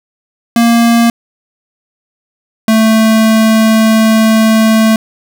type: tone pair in turn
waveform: square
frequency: 233.1 / 221 Hz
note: A#3 / A3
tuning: 0 / +8 cents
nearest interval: minor second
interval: 92 cents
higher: first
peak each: -6 dBFS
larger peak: neither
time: 0.56-1.1 / 2.68-4.96 s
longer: second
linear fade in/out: 2 ms
effects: none